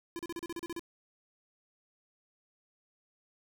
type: tone bursts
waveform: square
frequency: 339.7 Hz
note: F4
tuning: 48 cents flat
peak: -37 dBFS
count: 10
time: 0.16-0.794 s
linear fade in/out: 0 ms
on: 31 ms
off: 36 ms
effects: none